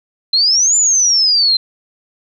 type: exponential two-way sweep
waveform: sine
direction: up then down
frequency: 4081 to 7180 to 4081 Hz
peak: -9 dBFS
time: 0.33-1.57 s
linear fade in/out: 5 ms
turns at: 0.76 s
effects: none